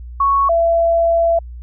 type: tone pair in turn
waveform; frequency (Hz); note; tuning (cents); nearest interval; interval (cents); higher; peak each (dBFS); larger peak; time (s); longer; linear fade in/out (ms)
sine; 1108.7 / 671.1; C#6 / E5; 0 / +31; major sixth; 869; first; -11; neither; 0.2-0.49 / 0.49-1.39; second; 5
effects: added 60 Hz sine -29 dBFS peak until 1.62 s